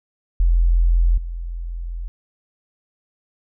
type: tone with level steps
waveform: sine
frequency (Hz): 42.59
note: F1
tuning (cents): -43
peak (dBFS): -12 / -25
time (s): 0.4-2.08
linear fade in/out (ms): 0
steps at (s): 1.17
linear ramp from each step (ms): 10
effects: none